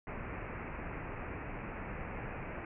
pink low-pass noise, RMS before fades -42 dBFS, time 0.07-2.65 s, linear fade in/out 2 ms, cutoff 2600 Hz, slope 96 dB/octave, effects none

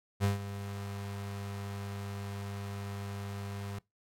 35% pulse tone with ADSR envelope, 100 Hz, G2, 35 cents sharp, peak -23 dBFS, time 0.2-3.79 s, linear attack 40 ms, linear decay 140 ms, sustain -13 dB, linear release 5 ms, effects noise-tail reverb RT60 0.2 s tail -23 dB re dry + AAC 48 kbps

